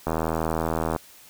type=click train; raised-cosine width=1 ms; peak=-11 dBFS; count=73; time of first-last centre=0.07-0.962 s; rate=80.7 Hz; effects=white hiss -50 dBFS RMS until 1.29 s